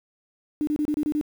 sine tone bursts, 299.6 Hz, D4, 35 cents sharp, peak -21 dBFS, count 7, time 0.61-1.212 s, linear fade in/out 0 ms, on 62 ms, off 28 ms, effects 8-bit

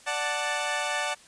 15% pulse chord, D major, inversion none, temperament equal with one note detuned, 587.3 / 740 / 883.1 Hz, D5 / F#5 / A5, 0 / 0 / +6 cents, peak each -25 dBFS, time 0.06-1.15 s, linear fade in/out 20 ms, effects white hiss -53 dBFS RMS until 1.27 s + resampled to 22050 Hz

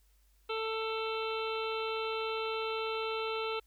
harmonic tone, 443.9 Hz, A4, 15 cents sharp, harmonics 1 / 2 / 3 / 5 / 6 / 7 / 8 / 9, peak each -35 / -42 / -39 / -47 / -42 / -46 / -49 / -47 dBFS, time 0.49-3.6 s, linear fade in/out 10 ms, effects added 50 Hz sine -64 dBFS peak until 3.66 s + white hiss -73 dBFS RMS until 3.66 s

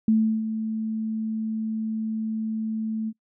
sine tone with ADSR envelope, 220 Hz, A3, in tune, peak -15 dBFS, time 0.08-3.13 s, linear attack 3 ms, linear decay 340 ms, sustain -10 dB, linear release 48 ms, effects noise-tail reverb RT60 0.1 s tail -24 dB re dry

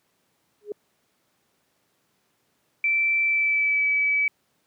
sine tone with exponential growth, 415.3 Hz, G#4, in tune, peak -24 dBFS, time 0.61-0.72 s, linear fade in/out 2 ms, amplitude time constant 23 ms
sine tone with pitch glide, 2334 to 2291 Hz, D7 to D7, -11 to -44 cents, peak -19 dBFS, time 2.84-4.28 s, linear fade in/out 2 ms, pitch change -33 cents, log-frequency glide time 3.23-3.86 s
effects pink hiss -69 dBFS RMS until 4.66 s + high-pass 150 Hz 12 dB/octave

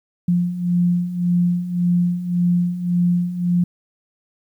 sine beating tone pair, 174.61 / 176.41 Hz, F3 / F3, 0 / +18 cents, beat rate 1.8 Hz, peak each -22 / -17 dBFS, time 0.28-3.64 s, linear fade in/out 5 ms, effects 9-bit

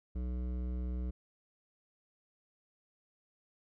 sine tone with hard clipping, 61.74 Hz, B1, in tune, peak -36 dBFS, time 0.15-1.11 s, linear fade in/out 10 ms, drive 13 dB, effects none

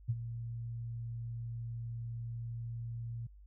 sine tone with ADSR envelope, 116.54 Hz, A#2, in tune, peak -27 dBFS, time 0.08-3.27 s, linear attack 19 ms, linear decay 42 ms, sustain -11 dB, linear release 9 ms, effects added 50 Hz sine -53 dBFS peak until 3.46 s

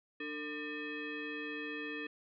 sine tone with frequency modulation, 1046.5 Hz, C6, in tune, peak -38 dBFS, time 0.2-2.07 s, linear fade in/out 5 ms, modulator 749 Hz, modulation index 2.3, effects none

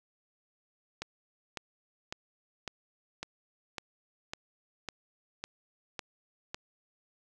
click train, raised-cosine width 0.2 ms, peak -19 dBFS, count 11, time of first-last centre 1.02-6.545 s, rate 1.81 Hz, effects none

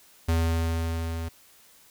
square tone with level ramp, 82.41 Hz, E2, in tune, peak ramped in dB -21 to -31 dBFS, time 0.28-1.29 s, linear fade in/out 10 ms, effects white hiss -56 dBFS RMS until 1.9 s

